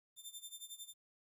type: tone with tremolo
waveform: 15% pulse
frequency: 3578 Hz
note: A7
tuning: 28 cents sharp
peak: -38 dBFS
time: 0.16-0.94 s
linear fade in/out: 50 ms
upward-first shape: sine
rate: 11 Hz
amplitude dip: 85%
effects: 13-bit